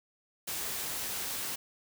white noise, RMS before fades -36 dBFS, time 0.47-1.56 s, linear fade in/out 10 ms, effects none

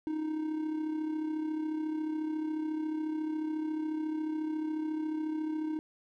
triangle tone with amplitude modulation, 311.1 Hz, D#4, in tune, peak -27 dBFS, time 0.07-5.79 s, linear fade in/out 0 ms, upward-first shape sine, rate 34.1 Hz, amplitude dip 50%, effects none

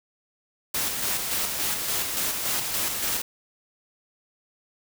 white noise with tremolo, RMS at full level -26 dBFS, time 0.74-3.22 s, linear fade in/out 5 ms, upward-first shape square, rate 3.5 Hz, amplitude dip 35%, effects none

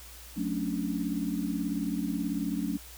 sine chord, D major seventh, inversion first, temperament just, 183.54 / 220.2 / 275.3 / 293.7 Hz, F#3 / A3 / C#4 / D4, -14 / +2 / -12 / 0 cents, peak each -34 dBFS, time 0.36-2.78 s, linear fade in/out 20 ms, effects added 60 Hz sine -49 dBFS peak until 2.97 s + white hiss -49 dBFS RMS until 2.97 s

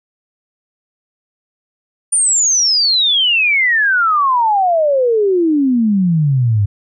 sine exponential sweep, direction down, 9397 to 97.9 Hz, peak -10 dBFS, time 2.12-6.66 s, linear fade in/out 10 ms, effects none

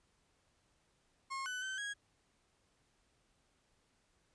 35% pulse tone with pitch steps, 1078 / 1500 / 1539 / 1649 Hz, C#6 / F#6 / G6 / G#6, -49 / +23 / -32 / -13 cents, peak -37 dBFS, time 1.3-1.94 s, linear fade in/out 20 ms, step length 160 ms, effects pink hiss -75 dBFS RMS until 4.34 s + resampled to 22050 Hz

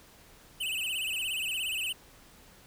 square tone with vibrato, 2794 Hz, F7, in tune, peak -31 dBFS, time 0.6-1.93 s, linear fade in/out 10 ms, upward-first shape sine, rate 17 Hz, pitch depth 170 cents each way, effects pink hiss -56 dBFS RMS until 2.66 s

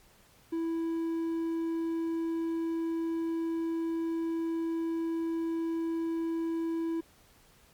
triangle tone, 329.6 Hz, E4, in tune, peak -27 dBFS, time 0.52-7.01 s, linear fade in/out 10 ms, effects pink hiss -61 dBFS RMS until 7.73 s + MP3 96 kbps

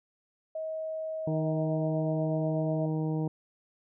sine tone, 635 Hz, D#5, 35 cents sharp, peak -32 dBFS, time 0.55-2.86 s, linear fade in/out 5 ms
harmonic tone, 156.7 Hz, D#3, 13 cents sharp, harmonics 1 / 2 / 3 / 4 / 5 / 6, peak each -29 / -33 / -38 / -44 / -45 / -48 dBFS, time 1.27-3.28 s, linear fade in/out 5 ms
effects none

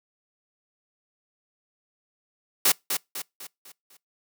white noise with echo, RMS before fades -19 dBFS, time 2.65-2.72 s, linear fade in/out 5 ms, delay 250 ms, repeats 5, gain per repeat -7 dB, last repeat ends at 3.97 s, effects noise-tail reverb RT60 0.2 s tail -25 dB re dry + high-pass 200 Hz 12 dB/octave

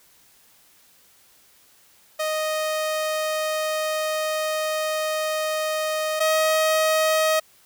sawtooth tone pair in turn, 622.3 / 629.9 Hz, D#5 / D#5, 0 / +21 cents, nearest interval unison, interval 21 cents, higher second, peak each -19 / -14 dBFS, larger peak second, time 2.19-6.2 / 6.2-7.4 s, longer first, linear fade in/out 10 ms, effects white hiss -56 dBFS RMS until 7.65 s

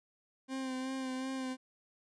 40% pulse tone with vibrato, 261.6 Hz, C4, in tune, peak -35 dBFS, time 0.48-1.57 s, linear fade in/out 50 ms, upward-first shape sine, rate 2.7 Hz, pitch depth 26 cents each way, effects resampled to 22050 Hz

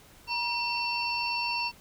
harmonic tone with a mistuned harmonic, 902 Hz, A5, 43 cents sharp, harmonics 1 / 3 / 5 / 6, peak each -32 / -31 / -34 / -40 dBFS, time 0.27-1.72 s, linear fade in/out 50 ms, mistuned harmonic 1, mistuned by +89 cents, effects pink hiss -55 dBFS RMS until 1.8 s

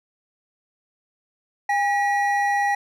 triangle tone pair together, 810.9 / 1924 Hz, G#5 / B6, -42 / -46 cents, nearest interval octave + minor third, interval 1496 cents, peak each -18 / -22 dBFS, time 1.69-2.75 s, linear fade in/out 5 ms, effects none

